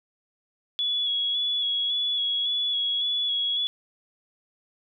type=tone with vibrato; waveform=sine; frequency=3377 Hz; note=G#7; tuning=28 cents sharp; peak=-23 dBFS; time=0.79-3.67 s; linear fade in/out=0 ms; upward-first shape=square; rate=1.8 Hz; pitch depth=21 cents each way; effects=none